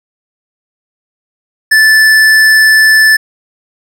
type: tone with tanh clipping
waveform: sine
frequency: 1751 Hz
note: A6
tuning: 9 cents flat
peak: -5 dBFS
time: 1.71-3.17 s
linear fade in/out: 10 ms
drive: 15 dB
effects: none